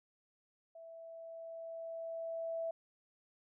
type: tone with level ramp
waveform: sine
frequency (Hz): 659.3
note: E5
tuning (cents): 0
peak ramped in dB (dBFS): -50 to -35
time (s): 0.75-2.71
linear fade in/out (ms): 5
effects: none